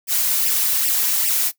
blue noise with flanger, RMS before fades -19 dBFS, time 0.07-1.52 s, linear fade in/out 50 ms, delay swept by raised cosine 0.36 to 4.16 ms, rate 2.5 Hz, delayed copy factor +0.9, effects noise-tail reverb RT60 0.1 s tail -18 dB re dry

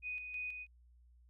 sine tone with tremolo, 2489 Hz, D#7, in tune, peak -38 dBFS, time 0.02-0.67 s, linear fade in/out 50 ms, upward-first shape square, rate 3.1 Hz, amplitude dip 45%, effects added 60 Hz sine -61 dBFS peak until 1.29 s

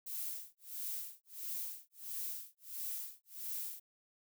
violet noise with tremolo, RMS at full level -40 dBFS, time 0.06-3.8 s, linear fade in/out 10 ms, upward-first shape sine, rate 1.5 Hz, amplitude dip 100%, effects none

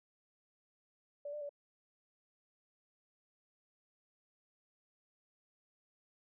sine tone with pitch steps, 578 / 595 / 575 Hz, D5 / D5 / D5, -28 / +22 / -37 cents, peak -40 dBFS, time 1.25-1.493 s, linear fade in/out 5 ms, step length 81 ms, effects none

